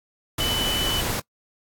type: tone in noise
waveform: sine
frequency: 2997 Hz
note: F#7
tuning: 22 cents sharp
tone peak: -24 dBFS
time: 0.4-1.01 s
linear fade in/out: 5 ms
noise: pink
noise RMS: -26 dBFS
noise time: 0.38-1.2 s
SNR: -1 dB
effects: noise-tail reverb RT60 0.1 s tail -24 dB re dry + AAC 64 kbps